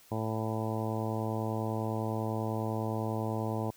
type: harmonic tone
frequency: 110 Hz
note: A2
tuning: in tune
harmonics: 1 / 2 / 3 / 4 / 5 / 6 / 7 / 8 / 9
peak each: -34 / -37 / -39 / -40 / -41 / -42 / -42 / -43 / -44 dBFS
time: 0.11-3.71 s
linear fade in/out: 10 ms
effects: white hiss -59 dBFS RMS until 3.76 s